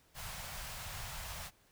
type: band-stop noise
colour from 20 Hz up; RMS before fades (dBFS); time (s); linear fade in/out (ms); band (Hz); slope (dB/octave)
pink; -44; 0.14-1.51; 50; 150 to 640; 24
effects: pink hiss -68 dBFS RMS until 1.71 s